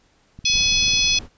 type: click train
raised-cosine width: 5 ms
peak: -26 dBFS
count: 13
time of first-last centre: 0.39-1.046 s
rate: 18.3 Hz
type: harmonic tone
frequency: 848 Hz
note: G#5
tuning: 36 cents sharp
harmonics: 3 / 4 / 5 / 6 / 7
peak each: -22 / -21 / -24 / -23 / -23 dBFS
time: 0.45-1.19 s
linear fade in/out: 5 ms
type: noise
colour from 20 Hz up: brown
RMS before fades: -33 dBFS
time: 0.5-1.29 s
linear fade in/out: 50 ms
effects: pink hiss -60 dBFS RMS until 1.37 s + resampled to 16000 Hz